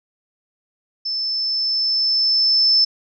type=tone with level ramp; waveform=sine; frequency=5274 Hz; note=E8; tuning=in tune; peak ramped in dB=-21 to -11 dBFS; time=1.05-2.85 s; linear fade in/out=10 ms; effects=none